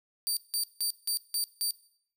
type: tone bursts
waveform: 20% pulse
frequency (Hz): 4640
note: D8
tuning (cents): -22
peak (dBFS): -22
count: 6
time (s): 0.27-1.708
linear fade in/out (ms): 0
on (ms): 98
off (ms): 170
effects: noise-tail reverb RT60 0.6 s tail -19 dB re dry